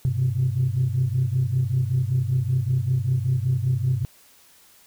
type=tone cluster; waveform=sine; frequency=98.9 / 127.9 / 133.1 Hz; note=G2 / C3 / C3; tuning=+16 / -39 / +30 cents; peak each=-26 / -21 / -24 dBFS; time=0.05-4.05 s; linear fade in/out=0 ms; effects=tanh soft clip ceiling -13 dBFS + white hiss -54 dBFS RMS until 4.86 s

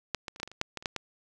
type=clicks; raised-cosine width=0.2 ms; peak=-11 / -19 / -29 / -23 / -14 / -27 / -30 / -10 / -18 / -30 / -12 / -15 dBFS; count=12; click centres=0.147 / 0.282 / 0.361 / 0.4 / 0.431 / 0.476 / 0.516 / 0.614 / 0.773 / 0.825 / 0.858 / 0.963 s; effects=none

